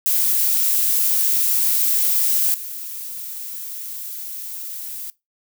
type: noise with level steps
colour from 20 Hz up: violet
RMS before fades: -18 / -31 dBFS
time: 0.06-5.1 s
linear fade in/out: 0 ms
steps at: 2.54 s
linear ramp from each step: 2 ms
effects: noise-tail reverb RT60 0.2 s tail -20 dB re dry